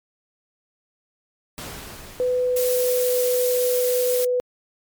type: noise with exponential decay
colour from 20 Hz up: pink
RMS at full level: -33 dBFS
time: 1.58-4.21 s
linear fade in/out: 0 ms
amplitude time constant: 570 ms
type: tone with pitch glide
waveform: sine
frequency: 500 to 496.8 Hz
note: B4 to B4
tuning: +21 to +10 cents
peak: -18 dBFS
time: 2.2-4.4 s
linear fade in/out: 0 ms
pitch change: -11 cents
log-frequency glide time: 2.35-3.26 s
type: noise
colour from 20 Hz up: blue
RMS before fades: -27 dBFS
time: 2.56-4.25 s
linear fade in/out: 5 ms
effects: MP3 96 kbps